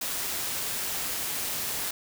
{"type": "noise with amplitude modulation", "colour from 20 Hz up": "white", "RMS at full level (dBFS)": -30, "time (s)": [0.01, 1.91], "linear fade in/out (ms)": 5, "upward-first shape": "sine", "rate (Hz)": 189, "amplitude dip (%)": 30, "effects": []}